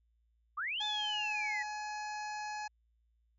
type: linear two-way sweep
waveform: sine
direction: up then down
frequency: 1108.7 to 3579 to 1906 Hz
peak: -34 dBFS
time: 0.57-1.63 s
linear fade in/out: 10 ms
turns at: 0.84 s
type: harmonic tone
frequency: 844 Hz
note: G#5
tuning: 28 cents sharp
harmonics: 1 / 2 / 3 / 5 / 6 / 7 / 8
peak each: -39 / -45 / -49 / -53 / -55 / -56 / -57 dBFS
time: 0.8-2.68 s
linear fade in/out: 10 ms
effects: added 57 Hz sine -70 dBFS peak until 3.38 s